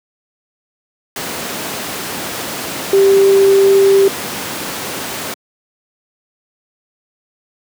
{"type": "tone in noise", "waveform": "sine", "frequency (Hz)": 392, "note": "G4", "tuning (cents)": 0, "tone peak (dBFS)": -6, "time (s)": [2.93, 4.08], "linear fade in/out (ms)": 2, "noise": "pink", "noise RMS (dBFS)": -22, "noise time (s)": [1.16, 5.34], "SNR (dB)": 13, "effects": ["high-pass 200 Hz 12 dB/octave"]}